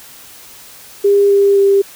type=tone with pitch steps; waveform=sine; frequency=402.5 / 399.3 / 396 Hz; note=G4 / G4 / G4; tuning=+46 / +32 / +18 cents; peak=-7 dBFS; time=1.04-1.82 s; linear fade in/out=10 ms; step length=260 ms; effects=white hiss -38 dBFS RMS until 1.95 s